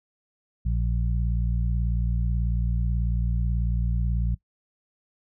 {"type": "harmonic tone", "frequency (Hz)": 58.27, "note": "A#1", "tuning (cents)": 0, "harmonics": [1, 2, 3], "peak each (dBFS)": [-23, -29, -33], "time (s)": [0.65, 4.35], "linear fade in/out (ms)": 10, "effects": ["noise-tail reverb RT60 0.1 s tail -19 dB re dry"]}